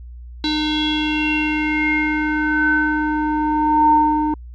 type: tone with low-pass filter sweep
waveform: square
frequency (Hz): 304.6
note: D#4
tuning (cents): -37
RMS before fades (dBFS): -18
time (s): 0.44-4.34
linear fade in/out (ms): 2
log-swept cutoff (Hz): 4000 to 760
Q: 8.9
effects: added 60 Hz sine -33 dBFS peak until 4.54 s